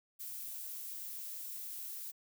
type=noise; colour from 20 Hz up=violet; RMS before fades=-44 dBFS; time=0.19-2.12 s; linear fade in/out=20 ms; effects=none